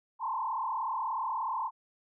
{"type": "tone with frequency modulation", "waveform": "sine", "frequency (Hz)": 968, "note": "B5", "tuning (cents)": -35, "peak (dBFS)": -30, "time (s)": [0.19, 1.71], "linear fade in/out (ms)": 50, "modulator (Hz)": 36.6, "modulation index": 2.8, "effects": []}